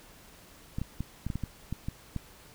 clicks, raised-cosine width 5 ms, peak -20 dBFS, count 10, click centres 0.785 / 0.816 / 1.006 / 1.266 / 1.302 / 1.356 / 1.437 / 1.726 / 1.885 / 2.163 s, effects pink hiss -54 dBFS RMS until 2.54 s

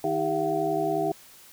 sine tone cluster, 157.9 / 319.7 / 396.2 / 681 / 752 Hz, D#3 / D#4 / G4 / F5 / F#5, +26 / +47 / +18 / -44 / +28 cents, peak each -36 / -30 / -28 / -28 / -31 dBFS, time 0.04-1.12 s, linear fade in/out 2 ms, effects white hiss -51 dBFS RMS until 1.52 s

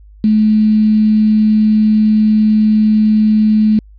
sine tone with quantisation, 215.1 Hz, A3, 39 cents flat, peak -7 dBFS, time 0.24-3.79 s, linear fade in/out 2 ms, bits 5, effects added 51 Hz sine -37 dBFS peak until 3.98 s + resampled to 11025 Hz

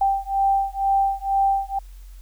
sine beating tone pair, 784 / 786.1 Hz, G5 / G5, 0 / +5 cents, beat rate 2.1 Hz, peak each -21 dBFS, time 0.01-1.79 s, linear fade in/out 5 ms, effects added 45 Hz sine -38 dBFS peak until 2.21 s + white hiss -57 dBFS RMS until 2.21 s

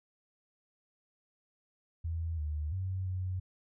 sine tone with pitch steps, 82.5 / 75.6 / 93.9 / 92.4 Hz, E2 / D#2 / F#2 / F#2, +2 / -49 / +26 / -2 cents, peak -32 dBFS, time 2.04-3.4 s, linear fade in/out 10 ms, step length 340 ms, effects none

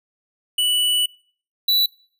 square tone pair in turn, 2960 / 3951 Hz, F#7 / B7, 0 / 0 cents, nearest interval perfect fourth, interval 500 cents, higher second, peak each -17 / -15 dBFS, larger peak second, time 0.58-1.06 / 1.68-1.86 s, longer first, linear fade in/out 5 ms, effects noise-tail reverb RT60 0.5 s tail -24 dB re dry

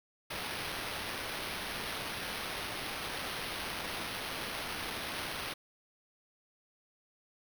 blue noise with sample-and-hold, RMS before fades -39 dBFS, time 0.3-5.54 s, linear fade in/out 10 ms, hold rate 7350 Hz, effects none

